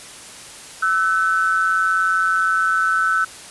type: tone pair together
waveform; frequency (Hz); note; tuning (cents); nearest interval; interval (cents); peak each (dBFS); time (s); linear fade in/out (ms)
sine; 1320.6 / 1500; E6 / F#6; +3 / +23; major second; 220; -18; 0.82-3.25; 10
effects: white hiss -38 dBFS RMS until 3.5 s + resampled to 24000 Hz